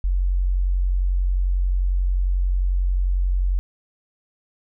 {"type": "tone", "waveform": "sine", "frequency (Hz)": 45.61, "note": "F#1", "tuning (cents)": -24, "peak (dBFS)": -17, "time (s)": [0.04, 3.59], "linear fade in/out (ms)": 0, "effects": []}